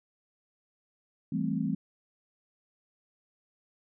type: chord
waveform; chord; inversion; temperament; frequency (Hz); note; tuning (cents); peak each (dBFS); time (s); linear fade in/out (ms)
sine; A minor seventh; second; equal; 164.81 / 196 / 220 / 261.6; E3 / G3 / A3 / C4; 0 / 0 / 0 / 0; -33; 1.32-1.75; 5
effects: none